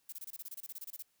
violet noise bursts, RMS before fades -44 dBFS, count 16, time 0.09-1.025 s, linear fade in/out 5 ms, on 35 ms, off 25 ms, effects white hiss -75 dBFS RMS until 1.2 s

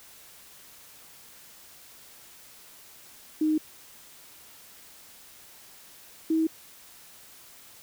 sine tone pair in turn, 310 / 320.6 Hz, D#4 / E4, -6 / -48 cents, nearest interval minor second, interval 58 cents, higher second, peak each -21 dBFS, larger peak neither, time 3.41-3.58 / 6.3-6.47 s, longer neither, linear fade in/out 5 ms, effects white hiss -51 dBFS RMS until 7.82 s

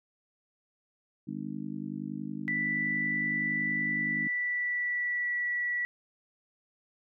harmonic tone, 50.7 Hz, G#1, 41 cents flat, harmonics 3 / 4 / 5 / 6, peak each -42 / -38 / -39 / -41 dBFS, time 1.27-4.28 s, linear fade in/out 10 ms
sine tone with pitch glide, 1975.5 to 1946.1 Hz, B6 to B6, 0 to -26 cents, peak -28 dBFS, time 2.48-5.85 s, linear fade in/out 0 ms, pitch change -26 cents, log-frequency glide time 3.93-5.53 s
effects none

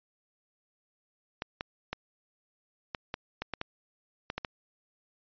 clicks, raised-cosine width 0.3 ms, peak -17 dBFS, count 11, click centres 1.421 / 1.609 / 1.93 / 2.948 / 3.141 / 3.42 / 3.537 / 3.614 / 4.301 / 4.38 / 4.448 s, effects resampled to 11025 Hz

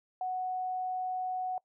sine tone, 740 Hz, F#5, in tune, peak -31 dBFS, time 0.21-1.58 s, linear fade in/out 2 ms, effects noise-tail reverb RT60 0.1 s tail -23 dB re dry

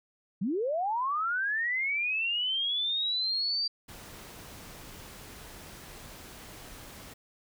sine linear sweep, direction up, 166.6 to 4702 Hz, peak -27 dBFS, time 0.41-3.68 s, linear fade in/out 10 ms
pink noise, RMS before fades -47 dBFS, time 3.88-7.14 s, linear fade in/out 10 ms
effects none

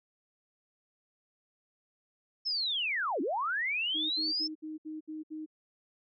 sine linear two-way sweep, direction down then up, 5350 to 246.9 to 5350 Hz, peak -29 dBFS, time 2.45-4.48 s, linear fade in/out 20 ms, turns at 3.21 s
sine tone bursts, 311.1 Hz, D#4, in tune, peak -37 dBFS, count 7, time 3.94-5.462 s, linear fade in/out 20 ms, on 160 ms, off 67 ms
effects none

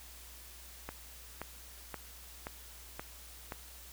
click train, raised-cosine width 0.5 ms, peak -24 dBFS, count 6, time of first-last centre 0.89-3.522 s, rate 1.9 Hz, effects added 60 Hz sine -54 dBFS peak until 3.92 s + white hiss -53 dBFS RMS until 3.92 s

